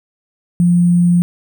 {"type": "tone with sample-and-hold", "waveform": "sine", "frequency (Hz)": 174.61, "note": "F3", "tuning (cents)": 0, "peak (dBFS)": -8, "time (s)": [0.6, 1.22], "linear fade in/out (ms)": 0, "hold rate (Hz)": 8820, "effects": []}